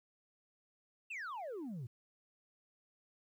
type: exponential sweep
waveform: sine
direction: down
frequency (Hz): 2794 to 110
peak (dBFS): -38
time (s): 1.1-1.87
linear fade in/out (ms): 10
effects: tanh soft clip ceiling -40 dBFS + 12-bit